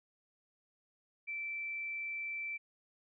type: tone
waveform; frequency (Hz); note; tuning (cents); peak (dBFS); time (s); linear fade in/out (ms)
sine; 2332; D7; -13; -37; 1.27-2.58; 20
effects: none